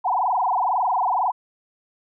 sine tone with frequency modulation, 866 Hz, A5, 28 cents flat, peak -18 dBFS, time 0.04-1.32 s, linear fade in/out 20 ms, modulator 22 Hz, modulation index 6.6, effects none

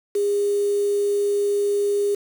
sine tone with quantisation, 406.7 Hz, G#4, 36 cents flat, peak -18 dBFS, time 0.15-2.15 s, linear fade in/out 5 ms, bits 6, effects none

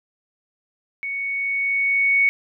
sine tone with level ramp, 2224 Hz, C#7, 5 cents sharp, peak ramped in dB -25 to -13 dBFS, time 1.03-2.29 s, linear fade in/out 0 ms, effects none

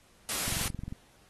white noise, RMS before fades -32 dBFS, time 0.29-0.68 s, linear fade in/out 0 ms
click train, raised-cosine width 5 ms, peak -25 dBFS, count 11, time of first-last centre 0.48-0.924 s, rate 22.5 Hz
effects pink hiss -62 dBFS RMS until 1.29 s + AAC 32 kbps

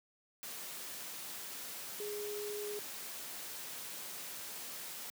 sine tone in noise, 415.3 Hz, G#4, in tune, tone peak -39 dBFS, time 2-2.79 s, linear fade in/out 0 ms, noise white, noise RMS -45 dBFS, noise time 0.43-5.1 s, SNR +3 dB, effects high-pass 150 Hz 12 dB/octave

